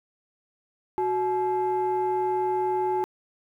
sine tone pair together, 370 / 857.9 Hz, F#4 / A5, 0 / -44 cents, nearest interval octave + minor third, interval 1456 cents, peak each -24 dBFS, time 0.98-3.04 s, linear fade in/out 0 ms, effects tanh soft clip ceiling -18 dBFS + 10-bit

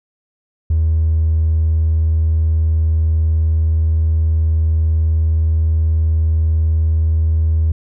sine tone with hard clipping, 79.7 Hz, D#2, 42 cents sharp, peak -12 dBFS, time 0.7-7.72 s, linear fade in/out 5 ms, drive 1 dB, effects none

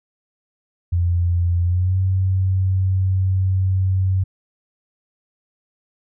sine tone with pitch glide, 87 to 94.33 Hz, F2 to F#2, -6 to +34 cents, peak -15 dBFS, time 0.92-4.24 s, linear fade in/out 10 ms, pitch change +140 cents, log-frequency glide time 1.63-1.98 s, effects none

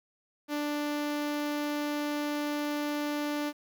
sawtooth tone with notch filter, 294.4 Hz, D4, 4 cents sharp, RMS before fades -32 dBFS, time 0.48-3.53 s, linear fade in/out 50 ms, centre 8500 Hz, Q 1.7, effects 10-bit

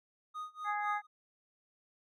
triangle tone with tremolo, 1241 Hz, D#6, 5 cents flat, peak -36 dBFS, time 0.34-1.07 s, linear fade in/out 20 ms, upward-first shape sine, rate 4 Hz, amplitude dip 95%
harmonic tone, 415.3 Hz, G#4, in tune, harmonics 2 / 3 / 4 / 5, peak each -35 / -39 / -41 / -43 dBFS, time 0.64-1.02 s, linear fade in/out 50 ms
effects none

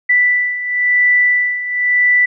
sine beating tone pair, 1975.5 / 1976.47 Hz, B6 / B6, 0 / +1 cents, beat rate 0.97 Hz, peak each -17 / -12 dBFS, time 0.09-2.26 s, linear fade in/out 10 ms, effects none

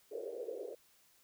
pink band-pass noise, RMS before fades -43 dBFS, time 0.11-0.75 s, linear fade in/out 10 ms, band 410 to 530 Hz, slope 48 dB/octave, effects white hiss -68 dBFS RMS until 1.23 s

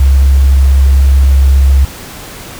sine tone, 67.7 Hz, C#2, 40 cents flat, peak -3 dBFS, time 0-1.85 s, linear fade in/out 5 ms, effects pink hiss -28 dBFS RMS until 2.59 s

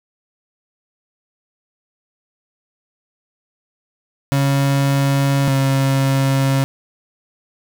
35% pulse tone pair in turn, 138.59 / 135.58 Hz, C#3 / C#3, 0 / -38 cents, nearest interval unison, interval 38 cents, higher first, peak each -12 dBFS, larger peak neither, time 4.32-5.48 / 5.48-6.64 s, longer neither, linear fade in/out 0 ms, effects none

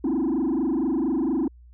sine tone with frequency modulation, 293.7 Hz, D4, in tune, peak -18 dBFS, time 0.04-1.48 s, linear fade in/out 5 ms, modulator 24.3 Hz, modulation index 2.1, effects tanh soft clip ceiling -20 dBFS + added 60 Hz sine -46 dBFS peak until 1.73 s

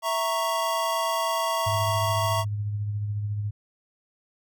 square chord, A# diminished, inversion second, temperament equal, 659.3 / 932.3 / 1108.7 Hz, E5 / A#5 / C#6, 0 / 0 / 0 cents, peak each -29 dBFS, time 0.02-2.45 s, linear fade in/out 50 ms
sine tone with tremolo, 103.83 Hz, G#2, in tune, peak -24 dBFS, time 1.66-3.51 s, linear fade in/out 10 ms, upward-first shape triangle, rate 14 Hz, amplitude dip 40%
effects none

